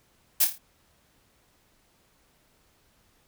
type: noise with echo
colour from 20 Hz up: blue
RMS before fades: -20 dBFS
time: 0.4-0.45 s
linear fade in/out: 10 ms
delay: 27 ms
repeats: 5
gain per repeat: -6 dB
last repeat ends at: 0.585 s
effects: pink hiss -65 dBFS RMS until 3.27 s